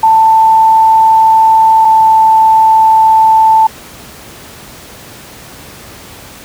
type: tone pair in turn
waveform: sine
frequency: 887 / 883.1 Hz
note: A5 / A5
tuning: +14 / +6 cents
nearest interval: unison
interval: 8 cents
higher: first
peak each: -3 dBFS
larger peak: neither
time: 0.03-1.85 / 1.85-3.67 s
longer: neither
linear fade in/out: 5 ms
effects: pink hiss -32 dBFS RMS until 6.44 s + high-pass 60 Hz 12 dB/octave